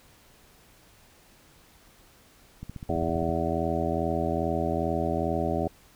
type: click train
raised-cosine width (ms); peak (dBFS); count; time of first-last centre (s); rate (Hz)
5; -25; 11; 2.63-3.292; 15.1
type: harmonic tone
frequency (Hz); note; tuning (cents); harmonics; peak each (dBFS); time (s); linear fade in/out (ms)
82.41; E2; 0; 1 / 2 / 3 / 4 / 5 / 7 / 8 / 9; -33 / -33 / -33 / -33 / -33 / -33 / -33 / -33; 2.89-5.68; 5
effects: pink hiss -57 dBFS RMS until 5.95 s